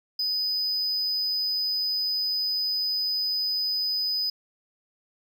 triangle tone, 4996 Hz, D#8, 6 cents sharp, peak -23 dBFS, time 0.19-4.3 s, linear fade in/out 5 ms, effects none

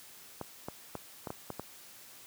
clicks, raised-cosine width 1 ms, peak -23 dBFS, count 7, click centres 0.413 / 0.685 / 0.953 / 1.272 / 1.304 / 1.503 / 1.596 s, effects white hiss -53 dBFS RMS until 2.26 s + high-pass 80 Hz 12 dB/octave

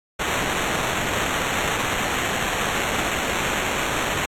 white noise with sample-and-hold, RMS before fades -24 dBFS, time 0.19-4.26 s, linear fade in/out 10 ms, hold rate 4900 Hz, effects low-pass 11000 Hz 12 dB/octave + AAC 64 kbps

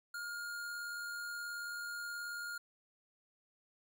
square tone with amplitude modulation, 1418 Hz, F6, 26 cents sharp, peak -40 dBFS, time 0.14-2.58 s, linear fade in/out 5 ms, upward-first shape sine, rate 78.6 Hz, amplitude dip 25%, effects none

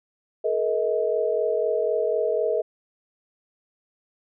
sine tone cluster, 431.1 / 475.1 / 635 Hz, A4 / A#4 / D#5, -35 / +33 / +35 cents, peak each -25 dBFS, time 0.44-2.62 s, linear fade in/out 10 ms, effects none

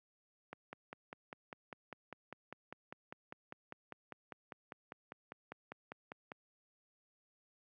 click train, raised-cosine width 0.5 ms, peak -30 dBFS, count 30, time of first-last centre 0.53-6.318 s, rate 5.01 Hz, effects high-pass 150 Hz 12 dB/octave

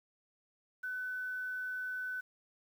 sine tone with quantisation, 1505 Hz, F#6, 29 cents sharp, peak -36 dBFS, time 0.83-2.21 s, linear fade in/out 10 ms, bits 10, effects none

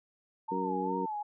sine tone with vibrato, 880 Hz, A5, in tune, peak -33 dBFS, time 0.48-1.23 s, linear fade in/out 10 ms, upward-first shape sine, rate 2.5 Hz, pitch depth 100 cents each way
harmonic tone, 93.6 Hz, F#2, 20 cents sharp, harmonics 2 / 3 / 4 / 5, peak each -37 / -37 / -37 / -37 dBFS, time 0.51-1.06 s, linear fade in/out 10 ms
effects none

